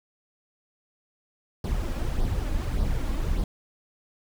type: noise with flanger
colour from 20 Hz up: brown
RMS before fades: -26 dBFS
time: 1.64-3.44 s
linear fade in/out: 2 ms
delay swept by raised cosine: 0.2 to 3.7 ms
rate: 1.7 Hz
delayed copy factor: +0.55
effects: none